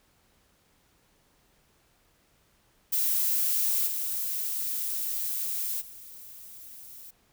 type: noise with level steps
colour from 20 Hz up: violet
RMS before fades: -26 / -31 / -46 dBFS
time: 2.92-7.11 s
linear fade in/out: 10 ms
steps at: 3.86 / 5.8 s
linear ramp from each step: 20 ms
effects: pink hiss -66 dBFS RMS until 7.32 s